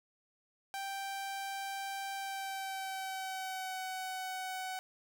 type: tone with pitch glide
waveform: sawtooth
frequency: 784 to 749.9 Hz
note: G5 to F#5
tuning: 0 to +23 cents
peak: -34 dBFS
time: 0.74-4.79 s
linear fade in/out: 0 ms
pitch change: -77 cents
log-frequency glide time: 2.15-3.81 s
effects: none